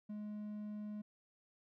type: tone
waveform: triangle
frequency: 210 Hz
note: G#3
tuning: 19 cents sharp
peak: -40 dBFS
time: 0.09-1.02 s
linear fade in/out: 10 ms
effects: none